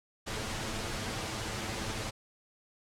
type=noise with comb filter; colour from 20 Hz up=pink; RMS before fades=-36 dBFS; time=0.26-2.11 s; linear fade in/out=20 ms; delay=9.1 ms; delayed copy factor=+0.55; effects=low-pass 8000 Hz 12 dB/octave